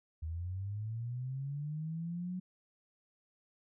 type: linear sweep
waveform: sine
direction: up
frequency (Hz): 77.3 to 185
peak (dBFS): -36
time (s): 0.22-2.4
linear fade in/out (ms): 10
effects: none